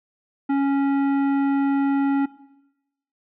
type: tone with tanh clipping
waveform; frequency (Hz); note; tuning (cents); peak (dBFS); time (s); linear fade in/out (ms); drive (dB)
sine; 277.2; C#4; 0; -20; 0.49-2.26; 10; 16
effects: noise-tail reverb RT60 0.9 s tail -18 dB re dry + low-pass 2000 Hz 12 dB/octave